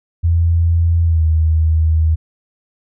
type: tone with pitch glide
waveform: sine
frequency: 84.1 to 79.66 Hz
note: E2 to D#2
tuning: +35 to +41 cents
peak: -10 dBFS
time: 0.23-2.16 s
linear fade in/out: 20 ms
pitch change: -94 cents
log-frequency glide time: 1.04-1.23 s
effects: none